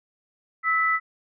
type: tone pair together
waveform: sine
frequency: 1301 / 1983.4 Hz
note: E6 / B6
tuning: -23 / +7 cents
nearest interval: perfect fifth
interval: 730 cents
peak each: -22 dBFS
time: 0.63-1 s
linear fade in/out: 50 ms
effects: none